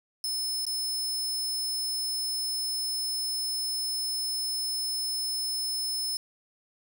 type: tone with dropouts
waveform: sawtooth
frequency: 5230 Hz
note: E8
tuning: 15 cents flat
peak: -26 dBFS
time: 0.24-6.17 s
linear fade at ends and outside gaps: 1 ms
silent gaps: 0.652-0.666 s
effects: 11-bit